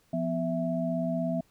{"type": "tone cluster", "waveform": "sine", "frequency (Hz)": [172.2, 248.6, 659], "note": ["F3", "B3", "E5"], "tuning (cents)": [-24, 12, -1], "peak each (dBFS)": -31, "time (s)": [0.13, 1.41], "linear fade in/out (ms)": 5, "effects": ["pink hiss -66 dBFS RMS until 1.5 s"]}